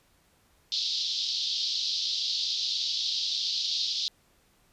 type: band-pass noise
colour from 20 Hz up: pink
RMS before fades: -30 dBFS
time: 0.72-4.08 s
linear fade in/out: 0 ms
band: 3500 to 5100 Hz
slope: 48 dB/octave
effects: pink hiss -65 dBFS RMS until 4.72 s + resampled to 32000 Hz